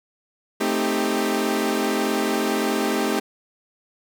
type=chord; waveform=sawtooth; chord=A half-diminished seventh; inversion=none; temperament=equal with one note detuned; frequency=220 / 261.6 / 311.1 / 395.4 Hz; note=A3 / C4 / Eb4 / G4; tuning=0 / 0 / 0 / +15 cents; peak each=-22 / -23 / -23 / -21 dBFS; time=0.6-3.2 s; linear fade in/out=10 ms; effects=none